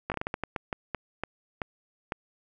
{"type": "slowing click train", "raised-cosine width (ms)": 0.5, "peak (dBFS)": -15, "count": 14, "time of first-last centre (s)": [0.1, 2.121], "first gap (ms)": 18, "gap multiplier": 1.32, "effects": []}